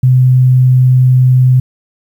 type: tone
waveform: sine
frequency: 127.8 Hz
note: C3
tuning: 40 cents flat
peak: -4 dBFS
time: 0.03-1.6 s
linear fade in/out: 5 ms
effects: 7-bit